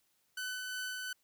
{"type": "tone with tremolo", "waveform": "sawtooth", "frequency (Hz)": 1505, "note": "F#6", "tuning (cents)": 29, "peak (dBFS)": -33, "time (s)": [0.37, 1.13], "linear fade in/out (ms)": 5, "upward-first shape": "sine", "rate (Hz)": 2.8, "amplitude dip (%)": 25, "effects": ["white hiss -75 dBFS RMS until 1.23 s"]}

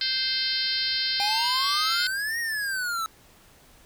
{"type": "harmonic tone", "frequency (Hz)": 522, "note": "C5", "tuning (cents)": -4, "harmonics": [3, 4, 5, 6, 7, 8, 9, 10], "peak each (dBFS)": [-35, -35, -40, -32, -34, -28, -30, -34], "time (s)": [0.01, 2.07], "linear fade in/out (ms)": 2}
{"type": "exponential two-way sweep", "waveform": "square", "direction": "up then down", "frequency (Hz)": [798, 1888, 1299], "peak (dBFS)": -27, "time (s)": [1.2, 3.06], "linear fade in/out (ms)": 0, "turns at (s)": 2.39}
{"effects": ["pink hiss -55 dBFS RMS until 3.85 s"]}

